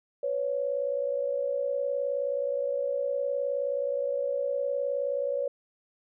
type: tone pair together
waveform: sine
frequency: 500 / 559.3 Hz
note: B4 / C#5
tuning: +21 / +15 cents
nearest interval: major second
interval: 194 cents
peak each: -31 / -28 dBFS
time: 0.23-5.48 s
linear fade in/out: 5 ms
effects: none